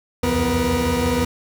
30% pulse tone cluster, 67.6 / 83.2 / 89.2 / 248.4 / 475.5 Hz, C#2 / E2 / F2 / B3 / A#4, -43 / +17 / +37 / +10 / +34 cents, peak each -26 / -23 / -27 / -18 / -21 dBFS, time 0.23-1.25 s, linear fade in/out 5 ms, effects none

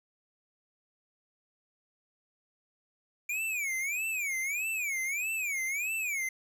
square tone with vibrato, 2349 Hz, D7, in tune, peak -31 dBFS, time 3.29-6.29 s, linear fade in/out 5 ms, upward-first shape sine, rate 1.6 Hz, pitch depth 220 cents each way, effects 10-bit

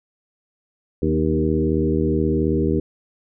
harmonic tone with a mistuned harmonic, 78.7 Hz, D#2, 20 cents sharp, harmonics 1 / 2 / 3 / 4 / 5 / 6, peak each -24 / -24 / -24 / -23 / -23 / -27 dBFS, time 1.02-2.8 s, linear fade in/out 5 ms, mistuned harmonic 4, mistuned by -23 cents, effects none

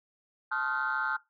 sine tone cluster, 873 / 1059 / 1258 / 1398 / 1531 Hz, A5 / C6 / D#6 / F6 / G6, -14 / +21 / +19 / +1 / -41 cents, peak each -35 / -39 / -36 / -31 / -33 dBFS, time 0.51-1.17 s, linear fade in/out 10 ms, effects noise-tail reverb RT60 0.2 s tail -19 dB re dry + tanh soft clip ceiling -21 dBFS

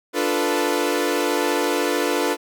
sawtooth chord, B half-diminished seventh, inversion first, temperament equal, 293.7 / 349.2 / 440 / 493.9 Hz, D4 / F4 / A4 / B4, 0 / 0 / 0 / 0 cents, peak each -21 dBFS, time 0.13-2.37 s, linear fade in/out 50 ms, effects none

